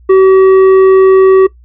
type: tone with tanh clipping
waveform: triangle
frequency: 380.8 Hz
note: F#4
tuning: 50 cents sharp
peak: -3 dBFS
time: 0.09-1.47 s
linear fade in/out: 10 ms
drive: 12 dB
effects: noise-tail reverb RT60 0.1 s tail -19 dB re dry + added 60 Hz sine -37 dBFS peak until 1.64 s